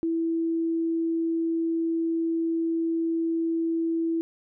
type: tone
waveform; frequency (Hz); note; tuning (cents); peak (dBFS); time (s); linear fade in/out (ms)
sine; 329.6; E4; 0; -23; 0.03-4.21; 0
effects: none